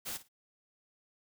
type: noise with echo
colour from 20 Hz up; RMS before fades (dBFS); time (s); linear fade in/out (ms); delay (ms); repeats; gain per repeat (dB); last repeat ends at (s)
white; -39; 0.05-0.18; 20; 54; 2; -15; 0.288
effects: none